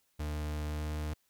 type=tone with pitch glide; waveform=40% pulse; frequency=75.5 to 76.11 Hz; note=D2 to D#2; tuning=+48 to -38 cents; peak=-33 dBFS; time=0.19-1.14 s; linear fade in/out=10 ms; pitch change=+14 cents; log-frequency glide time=0.69-0.86 s; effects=white hiss -74 dBFS RMS until 1.29 s